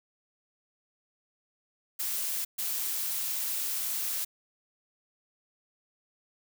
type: noise bursts at uneven times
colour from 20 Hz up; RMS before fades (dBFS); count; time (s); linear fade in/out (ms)
blue; -32; 2; 1.99-2.45 / 2.58-4.25; 10
effects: none